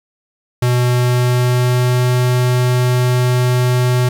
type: tone with pitch glide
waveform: square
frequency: 123.47 to 124.76 Hz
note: B2 to B2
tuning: 0 to +18 cents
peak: -12 dBFS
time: 0.62-4.09 s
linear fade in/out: 5 ms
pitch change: +18 cents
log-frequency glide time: 0.87-2.08 s
effects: 8-bit